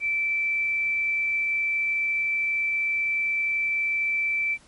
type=tone; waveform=sine; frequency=2328 Hz; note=D7; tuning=16 cents flat; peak=-22 dBFS; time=0-4.58 s; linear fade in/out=50 ms; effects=pink hiss -55 dBFS RMS until 4.67 s + MP3 48 kbps